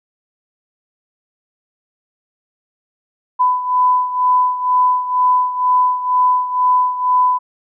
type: beating tone pair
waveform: sine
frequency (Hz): 1000 / 1002.1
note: B5 / B5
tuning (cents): +21 / +25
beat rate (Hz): 2.1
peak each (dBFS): -13 / -18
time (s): 3.39-7.39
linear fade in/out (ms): 20
effects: none